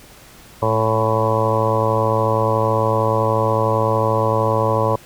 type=harmonic tone with a mistuned harmonic; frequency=110.8 Hz; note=A2; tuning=13 cents sharp; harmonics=1 / 2 / 3 / 4 / 5 / 6 / 7 / 8 / 9 / 10; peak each=-21 / -29 / -28 / -23 / -20 / -29 / -29 / -28 / -21 / -28 dBFS; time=0.62-4.96 s; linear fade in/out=5 ms; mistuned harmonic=2; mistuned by=-32 cents; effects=pink hiss -44 dBFS RMS until 5.05 s